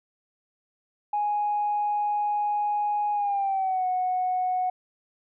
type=tone with pitch glide; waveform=sine; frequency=830.6 to 735.7 Hz; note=G#5 to F#5; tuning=0 to -10 cents; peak=-22 dBFS; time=1.13-4.7 s; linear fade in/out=5 ms; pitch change=-210 cents; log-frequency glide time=3.13-3.86 s; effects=tanh soft clip ceiling -18 dBFS